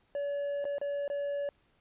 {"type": "tone with dropouts", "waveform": "triangle", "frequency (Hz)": 570, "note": "C#5", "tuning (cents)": 48, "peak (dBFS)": -29, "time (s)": [0.15, 1.49], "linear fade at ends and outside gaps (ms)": 1, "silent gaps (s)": [[0.643, 0.652], [0.783, 0.814], [1.079, 1.1]], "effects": ["pink hiss -70 dBFS RMS until 1.8 s", "resampled to 8000 Hz"]}